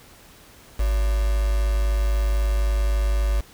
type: tone with quantisation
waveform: sine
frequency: 51.91 Hz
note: G#1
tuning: in tune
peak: -18 dBFS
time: 0.79-3.41 s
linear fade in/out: 10 ms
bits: 5
effects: pink hiss -49 dBFS RMS until 3.53 s